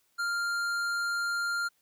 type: tone with tanh clipping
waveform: sine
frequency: 1396.9 Hz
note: F6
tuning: in tune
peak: -30 dBFS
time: 0.18-1.69 s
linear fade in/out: 20 ms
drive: 14 dB
effects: white hiss -71 dBFS RMS until 1.81 s